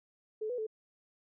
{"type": "tone with pitch steps", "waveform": "sine", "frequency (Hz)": [432.5, 492.9, 436.1], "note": ["A4", "B4", "A4"], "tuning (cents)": [-30, -3, -15], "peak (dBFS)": -33, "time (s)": [0.41, 0.668], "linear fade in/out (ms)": 10, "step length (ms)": 86, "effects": []}